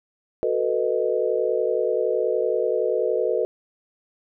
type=chord; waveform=sine; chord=B dominant seventh; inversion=second; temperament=equal with one note detuned; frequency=370 / 443.3 / 493.9 / 622.3 Hz; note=F#4 / A4 / B4 / D#5; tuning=0 / +13 / 0 / 0 cents; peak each=-27 / -24 / -24 / -27 dBFS; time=0.43-3.45 s; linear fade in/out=0 ms; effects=none